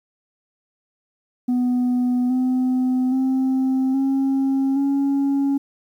sine tone with pitch steps, 247.9 / 255 / 262.3 / 269.9 / 277.6 Hz, B3 / C4 / C4 / C#4 / C#4, +7 / -44 / +4 / -46 / +3 cents, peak -14 dBFS, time 1.48-5.58 s, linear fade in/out 10 ms, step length 820 ms, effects tanh soft clip ceiling -16 dBFS + 9-bit

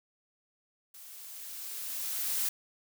blue noise with level ramp, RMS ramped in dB -50 to -30 dBFS, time 0.94-2.49 s, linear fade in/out 5 ms, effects none

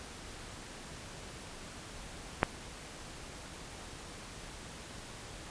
clicks, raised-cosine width 0.5 ms, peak -30 / -8 dBFS, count 2, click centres 2.422 / 2.431 s, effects pink hiss -47 dBFS RMS until 5.5 s + resampled to 22050 Hz

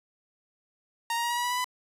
sawtooth tone with pitch steps, 929 / 938.7 / 948.5 / 958.4 / 968.5 / 978.6 / 988.8 / 999.1 Hz, A#5 / A#5 / A#5 / A#5 / B5 / B5 / B5 / B5, -6 / +12 / +30 / +48 / -34 / -16 / +2 / +20 cents, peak -23 dBFS, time 1.1-1.644 s, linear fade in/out 2 ms, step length 68 ms, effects resampled to 32000 Hz

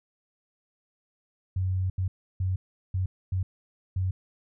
sine tone bursts at uneven times, 93.2 Hz, F#2, 13 cents sharp, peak -24 dBFS, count 6, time 1.56-1.9 / 1.98-2.08 / 2.4-2.56 / 2.94-3.06 / 3.32-3.43 / 3.96-4.11 s, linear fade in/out 5 ms, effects none

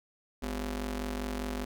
sawtooth ring-modulated tone, 152.6 Hz, D#3, 33 cents flat, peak -26 dBFS, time 0.42-1.65 s, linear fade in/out 10 ms, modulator 98.8 Hz, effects none

